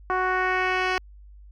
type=tone with low-pass filter sweep; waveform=10% pulse; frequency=370.2 Hz; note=F#4; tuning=1 cent sharp; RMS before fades=-24 dBFS; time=0.1-0.98 s; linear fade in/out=0 ms; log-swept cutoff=1200 to 3800 Hz; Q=1.6; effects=added 50 Hz sine -44 dBFS peak until 1.51 s